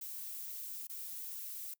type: noise with dropouts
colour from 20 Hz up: violet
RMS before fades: -44 dBFS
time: 0.01-1.74 s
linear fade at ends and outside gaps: 5 ms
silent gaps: 0.871-0.895 s
effects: noise-tail reverb RT60 0.1 s tail -23 dB re dry